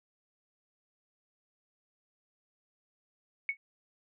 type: tone with exponential decay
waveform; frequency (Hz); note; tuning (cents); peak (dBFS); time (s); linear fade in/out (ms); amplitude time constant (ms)
sine; 2217; C#7; 0; -24; 3.49-3.57; 1; 17
effects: none